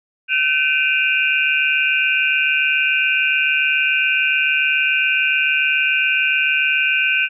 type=tone cluster; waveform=sine; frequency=1528 / 2390 / 2537 / 2774 Hz; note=G6 / D7 / D#7 / F7; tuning=-45 / +30 / +33 / -12 cents; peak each=-20 dBFS; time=0.28-7.29 s; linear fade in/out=50 ms; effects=none